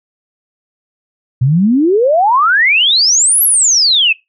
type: exponential two-way sweep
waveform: sine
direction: up then down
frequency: 120 to 11840 to 2506 Hz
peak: -7 dBFS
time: 1.41-4.13 s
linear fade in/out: 10 ms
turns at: 3.43 s
effects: noise-tail reverb RT60 0.2 s tail -22 dB re dry